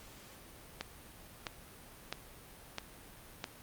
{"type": "click train", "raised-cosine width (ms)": 0.2, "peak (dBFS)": -19, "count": 5, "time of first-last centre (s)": [0.81, 3.442], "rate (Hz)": 1.52, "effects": ["pink hiss -54 dBFS RMS until 3.62 s", "Opus 48 kbps"]}